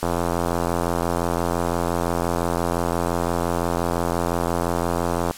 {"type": "click train", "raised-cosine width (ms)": 1, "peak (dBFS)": -8, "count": 454, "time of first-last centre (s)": [0.03, 5.31], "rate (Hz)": 85.8, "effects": ["white hiss -39 dBFS RMS until 5.37 s", "low-pass 12000 Hz 12 dB/octave"]}